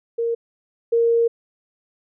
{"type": "tone pair in turn", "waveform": "sine", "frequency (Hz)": [464.6, 464.6], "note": ["A#4", "A#4"], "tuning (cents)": [-6, -6], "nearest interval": "unison", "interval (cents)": 0, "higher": "neither", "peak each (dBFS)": [-19, -14], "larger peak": "second", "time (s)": [[0.18, 0.35], [0.92, 1.28]], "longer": "second", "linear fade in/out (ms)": 10, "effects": []}